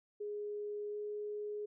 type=tone with pitch glide; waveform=sine; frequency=415.3 to 417.7 Hz; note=G#4 to G#4; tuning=0 to +10 cents; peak=-38 dBFS; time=0.2-1.66 s; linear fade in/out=10 ms; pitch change=+10 cents; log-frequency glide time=0.91-0.96 s; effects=none